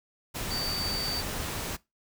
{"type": "tone in noise", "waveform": "sine", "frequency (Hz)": 4604, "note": "D8", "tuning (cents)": -35, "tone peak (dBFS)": -31, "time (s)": [0.5, 1.22], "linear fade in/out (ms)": 20, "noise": "pink", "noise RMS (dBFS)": -34, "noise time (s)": [0.34, 1.77], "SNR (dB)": 0, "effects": ["noise-tail reverb RT60 0.2 s tail -20 dB re dry"]}